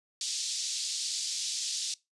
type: band-pass noise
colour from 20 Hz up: pink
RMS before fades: -34 dBFS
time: 0.21-1.94 s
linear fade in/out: 2 ms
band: 4000 to 7500 Hz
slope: 24 dB/octave
effects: noise-tail reverb RT60 0.2 s tail -21 dB re dry + resampled to 24000 Hz